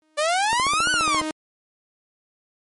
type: tone with exponential growth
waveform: sawtooth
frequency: 311.1 Hz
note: D#4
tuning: in tune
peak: -20 dBFS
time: 0.02-1.31 s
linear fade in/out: 1 ms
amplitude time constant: 280 ms
type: exponential two-way sweep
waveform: sawtooth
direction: up then down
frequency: 577 to 1516 to 1017 Hz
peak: -15 dBFS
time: 0.17-1.22 s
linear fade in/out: 20 ms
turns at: 0.91 s
type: click train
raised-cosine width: 1 ms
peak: -15 dBFS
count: 11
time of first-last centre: 0.53-1.215 s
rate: 14.6 Hz
effects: MP3 48 kbps